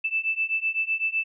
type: beating tone pair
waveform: sine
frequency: 2637 / 2644.9 Hz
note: E7 / E7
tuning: 0 / +5 cents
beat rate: 7.9 Hz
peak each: -27 / -26 dBFS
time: 0.04-1.24 s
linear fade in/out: 10 ms
effects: none